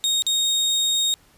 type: tone with dropouts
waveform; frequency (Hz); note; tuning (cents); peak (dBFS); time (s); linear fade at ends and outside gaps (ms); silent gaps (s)
30% pulse; 3724; A#7; -2; -16; 0.04-1.14; 0; 0.222-0.266
effects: pink hiss -56 dBFS RMS until 1.37 s + resampled to 32000 Hz